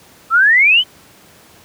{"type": "exponential sweep", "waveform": "sine", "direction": "up", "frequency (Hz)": [1286, 3136], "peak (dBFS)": -7, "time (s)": [0.3, 0.84], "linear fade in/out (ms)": 50, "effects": ["pink hiss -45 dBFS RMS until 1.64 s", "high-pass 100 Hz 12 dB/octave"]}